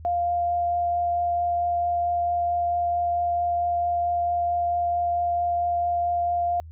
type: tone with vibrato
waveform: sine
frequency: 698.5 Hz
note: F5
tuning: in tune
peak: -21 dBFS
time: 0.05-6.6 s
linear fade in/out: 0 ms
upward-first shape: triangle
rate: 4.5 Hz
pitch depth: 8 cents each way
effects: added 80 Hz sine -39 dBFS peak until 6.71 s